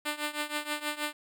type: tone with tremolo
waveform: 5% pulse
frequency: 298.3 Hz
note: D4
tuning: 27 cents sharp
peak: -17 dBFS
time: 0.05-1.13 s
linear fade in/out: 10 ms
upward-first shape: triangle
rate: 6.3 Hz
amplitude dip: 90%
effects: none